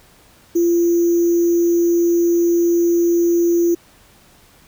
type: tone with sample-and-hold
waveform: sine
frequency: 342.7 Hz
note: F4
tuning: 33 cents flat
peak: -12 dBFS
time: 0.55-3.75 s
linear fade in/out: 10 ms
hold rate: 6300 Hz
effects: pink hiss -50 dBFS RMS until 4.67 s